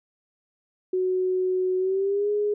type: tone with pitch glide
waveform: sine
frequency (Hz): 370 to 415.3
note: F#4 to G#4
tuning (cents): 0 to 0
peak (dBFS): -21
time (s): 0.93-2.54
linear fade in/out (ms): 5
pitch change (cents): +200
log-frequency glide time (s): 1.78-2.3
effects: none